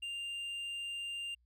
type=tone with hard clipping; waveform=triangle; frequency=2794 Hz; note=F7; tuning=in tune; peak=-39 dBFS; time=0.02-1.35 s; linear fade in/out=10 ms; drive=7 dB; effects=added 60 Hz sine -68 dBFS peak until 1.45 s